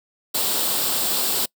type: noise with comb filter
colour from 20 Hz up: white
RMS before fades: -22 dBFS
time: 0.34-1.46 s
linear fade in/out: 10 ms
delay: 0.24 ms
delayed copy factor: +0.55
effects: noise-tail reverb RT60 0.1 s tail -25 dB re dry + high-pass 200 Hz 12 dB/octave